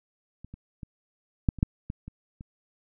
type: clicks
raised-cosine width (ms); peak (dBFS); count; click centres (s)
5; -30 / -29 / -26 / -9 / -27 / -8 / -20 / -27 / -29; 9; 0.446 / 0.54 / 0.832 / 1.488 / 1.587 / 1.629 / 1.901 / 2.08 / 2.409
effects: none